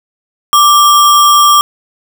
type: tone with sample-and-hold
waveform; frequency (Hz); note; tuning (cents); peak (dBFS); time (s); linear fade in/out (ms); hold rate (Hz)
sine; 1174.7; D6; 0; -3; 0.53-1.61; 0; 4410
effects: none